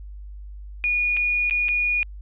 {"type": "tone with dropouts", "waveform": "sine", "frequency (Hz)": 2448, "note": "D#7", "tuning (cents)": -29, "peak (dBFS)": -19, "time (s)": [0.84, 2.03], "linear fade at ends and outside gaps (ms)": 0, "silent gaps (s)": [[1.167, 1.171], [1.498, 1.509], [1.684, 1.689]], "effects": ["added 50 Hz sine -35 dBFS peak until 2.21 s", "resampled to 8000 Hz"]}